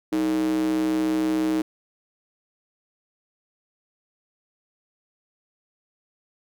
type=tone with high-pass filter; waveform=square; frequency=63.1 Hz; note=B1; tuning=38 cents sharp; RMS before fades=-23 dBFS; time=0.12-1.62 s; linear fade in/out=5 ms; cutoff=300 Hz; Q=6.5; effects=none